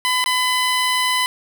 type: tone with dropouts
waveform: 15% pulse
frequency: 1007 Hz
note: B5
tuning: 33 cents sharp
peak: -10 dBFS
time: 0.05-1.26 s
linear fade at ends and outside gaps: 0 ms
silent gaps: 0.241-0.26 s
effects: none